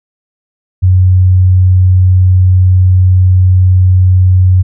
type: tone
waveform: sine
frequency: 92.2 Hz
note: F#2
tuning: 6 cents flat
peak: -3 dBFS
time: 0.82-4.63 s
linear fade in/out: 20 ms
effects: none